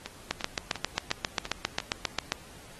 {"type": "two click trains", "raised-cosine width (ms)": 0.2, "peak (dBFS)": [-18, -9], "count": [6, 16], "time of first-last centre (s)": [[0.06, 1.802], [0.31, 2.321]], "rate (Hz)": [2.87, 7.46], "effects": ["pink hiss -51 dBFS RMS until 2.79 s", "AAC 32 kbps"]}